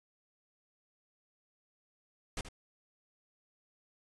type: noise with echo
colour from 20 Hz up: pink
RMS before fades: -37 dBFS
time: 2.37-2.41 s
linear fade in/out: 2 ms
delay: 77 ms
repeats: 1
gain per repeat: -11 dB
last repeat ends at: 2.487 s
effects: resampled to 22050 Hz